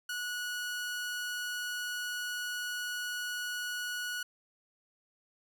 sawtooth tone, 1464 Hz, F#6, 19 cents flat, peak -31 dBFS, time 0.09-4.23 s, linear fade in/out 5 ms, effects none

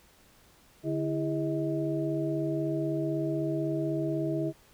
sine tone cluster, 146.2 / 328 / 404.1 / 634 Hz, D3 / E4 / G#4 / D#5, -7 / -9 / -47 / +32 cents, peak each -33 / -30 / -36 / -35 dBFS, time 0.83-4.53 s, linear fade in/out 50 ms, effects pink hiss -60 dBFS RMS until 4.73 s

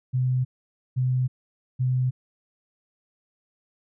sine tone bursts, 127.6 Hz, C3, 43 cents flat, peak -20 dBFS, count 3, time 0.13-2.11 s, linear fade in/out 20 ms, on 320 ms, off 510 ms, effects none

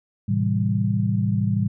sine chord, A minor seventh, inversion none, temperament equal with one note detuned, 110 / 130.81 / 162.64 / 196 Hz, A2 / C3 / E3 / G3, 0 / 0 / -23 / 0 cents, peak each -22 / -27 / -28 / -23 dBFS, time 0.28-1.68 s, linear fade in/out 10 ms, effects none

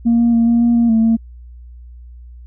sine tone with pitch steps, 233.4 / 235.2 / 231.2 / 234.5 / 236.4 / 234.2 / 223.9 / 226.6 Hz, A#3 / A#3 / A#3 / A#3 / A#3 / A#3 / A3 / A#3, +2 / +16 / -14 / +11 / +24 / +8 / +30 / -49 cents, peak -8 dBFS, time 0.05-1.17 s, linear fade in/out 20 ms, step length 140 ms, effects tanh soft clip ceiling -7 dBFS + added 60 Hz sine -34 dBFS peak until 2.46 s

